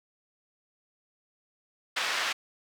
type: band-pass noise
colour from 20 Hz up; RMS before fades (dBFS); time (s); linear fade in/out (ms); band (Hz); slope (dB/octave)
pink; -30; 1.96-2.33; 10; 1200 to 4200; 12
effects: none